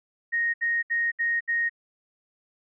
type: tone bursts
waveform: sine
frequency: 1864.7 Hz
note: A#6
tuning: in tune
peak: -22 dBFS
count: 5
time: 0.32-1.696 s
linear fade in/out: 20 ms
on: 220 ms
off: 69 ms
effects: none